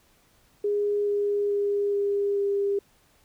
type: tone with pitch steps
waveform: sine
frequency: 411.1 / 408.5 / 405.9 / 403.3 / 400.8 Hz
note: G#4 / G#4 / G#4 / G4 / G4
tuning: -18 / -29 / -40 / +49 / +38 cents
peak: -22 dBFS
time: 0.64-2.79 s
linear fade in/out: 5 ms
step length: 430 ms
effects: pink hiss -62 dBFS RMS until 3.24 s